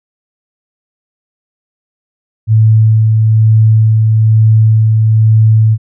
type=tone with tremolo; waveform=sine; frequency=110 Hz; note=A2; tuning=in tune; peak=-3 dBFS; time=2.47-5.78 s; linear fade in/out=50 ms; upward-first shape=sine; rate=1.1 Hz; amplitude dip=25%; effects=none